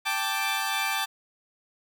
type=chord; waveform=15% pulse; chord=G suspended second; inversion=none; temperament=equal; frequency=784 / 880 / 1174.7 Hz; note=G5 / A5 / D6; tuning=0 / 0 / 0 cents; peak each=-24 dBFS; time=0.05-1.06 s; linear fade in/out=20 ms; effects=none